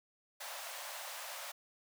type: high-pass noise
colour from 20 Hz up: pink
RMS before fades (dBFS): -45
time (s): 0.4-1.52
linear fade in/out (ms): 10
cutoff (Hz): 540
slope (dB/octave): 96
effects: none